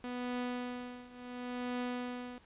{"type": "tone with tremolo", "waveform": "sawtooth", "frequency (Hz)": 246.9, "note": "B3", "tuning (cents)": 0, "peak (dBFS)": -30, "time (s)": [0.04, 2.38], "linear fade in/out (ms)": 0, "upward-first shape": "triangle", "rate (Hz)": 0.71, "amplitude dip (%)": 90, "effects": ["pink hiss -63 dBFS RMS until 2.45 s", "resampled to 8000 Hz"]}